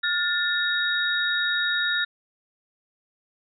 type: tone cluster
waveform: sine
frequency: 1421 / 1770 / 3772 Hz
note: F6 / A6 / A#7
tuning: +30 / +10 / +20 cents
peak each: -26 dBFS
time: 0.03-2.05 s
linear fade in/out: 10 ms
effects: none